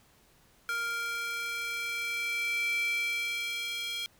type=tone with high-pass filter sweep; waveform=square; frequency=466.2 Hz; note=A#4; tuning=in tune; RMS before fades=-33 dBFS; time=0.69-4.06 s; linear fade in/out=0 ms; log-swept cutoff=1600 to 2900 Hz; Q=6.3; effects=pink hiss -63 dBFS RMS until 4.19 s